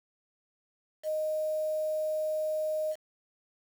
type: tone with quantisation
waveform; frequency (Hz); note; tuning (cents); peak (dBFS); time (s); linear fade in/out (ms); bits
sine; 620; D#5; -6; -28; 1.03-2.96; 50; 8
effects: none